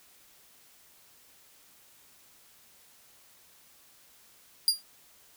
sawtooth tone with exponential decay, 4802 Hz, D8, 38 cents sharp, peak -14 dBFS, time 4.68-4.82 s, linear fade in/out 1 ms, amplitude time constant 29 ms, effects white hiss -59 dBFS RMS until 5.36 s

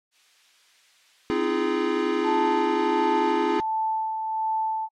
violet noise, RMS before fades -41 dBFS, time 0.11-1.34 s, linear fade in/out 50 ms
square chord, F minor seventh, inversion second, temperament equal with one note detuned, 261.6 / 311.1 / 342.4 / 415.3 Hz, C4 / Eb4 / F4 / Ab4, 0 / 0 / -34 / 0 cents, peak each -31 / -30 / -27 / -27 dBFS, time 1.3-3.6 s, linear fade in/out 0 ms
sine tone with tremolo, 880 Hz, A5, in tune, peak -22 dBFS, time 2.23-4.89 s, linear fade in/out 50 ms, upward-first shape sine, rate 1.4 Hz, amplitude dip 40%
effects low-pass 3000 Hz 12 dB/octave + AAC 48 kbps

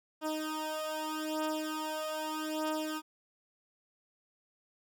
15% pulse beating tone pair, 310 / 310.81 Hz, D#4 / D#4, -6 / -2 cents, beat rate 0.81 Hz, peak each -30 / -31 dBFS, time 0.21-3.02 s, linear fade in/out 50 ms, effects none

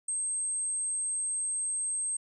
sine tone, 8372 Hz, C9, in tune, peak -29 dBFS, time 0.08-2.17 s, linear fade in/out 5 ms, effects none

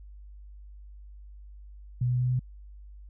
sine tone with pitch steps, 123.47 / 124.47 / 125.48 / 126.5 Hz, B2 / B2 / B2 / B2, 0 / +14 / +28 / +42 cents, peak -23 dBFS, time 2.01-2.394 s, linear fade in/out 5 ms, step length 96 ms, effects added 50 Hz sine -44 dBFS peak until 3.09 s

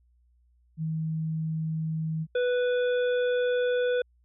sine tone, 159.1 Hz, D#3, 39 cents sharp, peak -27 dBFS, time 0.77-2.27 s, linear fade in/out 50 ms
harmonic tone, 493.9 Hz, B4, in tune, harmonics 1 / 3 / 5 / 7, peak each -23 / -34 / -46 / -42 dBFS, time 2.35-4.02 s, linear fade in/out 5 ms
effects added 60 Hz sine -61 dBFS peak until 4.24 s

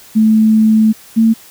sine tone pair in turn, 218.6 / 224.7 Hz, A3 / A3, -11 / +37 cents, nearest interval unison, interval 48 cents, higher second, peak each -6 dBFS, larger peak neither, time 0.15-0.93 / 1.16-1.34 s, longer first, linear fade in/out 20 ms, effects white hiss -40 dBFS RMS until 1.5 s

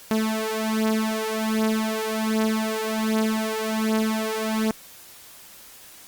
sawtooth beating tone pair, 218.5 / 219.8 Hz, A3 / A3, -12 / -2 cents, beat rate 1.3 Hz, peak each -21 dBFS, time 0.11-4.71 s, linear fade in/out 0 ms, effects white hiss -46 dBFS RMS until 6.07 s + Opus 48 kbps

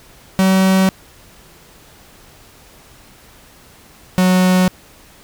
45% pulse tone pair in turn, 189.7 / 183.98 Hz, F#3 / F#3, +43 / -10 cents, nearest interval minor second, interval 53 cents, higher first, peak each -10 dBFS, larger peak neither, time 0.39-0.89 / 4.18-4.68 s, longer neither, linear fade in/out 0 ms, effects pink hiss -45 dBFS RMS until 5.23 s

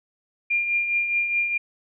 sine tone with tremolo, 2400 Hz, D7, 37 cents sharp, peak -18 dBFS, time 0.5-1.58 s, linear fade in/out 10 ms, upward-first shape triangle, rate 4.8 Hz, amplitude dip 55%, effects none

